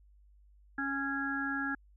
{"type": "harmonic tone", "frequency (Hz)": 276.1, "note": "C#4", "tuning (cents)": -7, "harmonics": [1, 3, 5, 6], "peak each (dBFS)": [-36, -43, -38, -35], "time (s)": [0.78, 1.75], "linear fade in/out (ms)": 5, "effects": ["added 50 Hz sine -58 dBFS peak until 1.96 s"]}